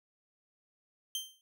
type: tone with exponential decay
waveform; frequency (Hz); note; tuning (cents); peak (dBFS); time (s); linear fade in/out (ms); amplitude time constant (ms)
sawtooth; 3136; G7; 0; -28; 1.15-1.41; 1; 55
effects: none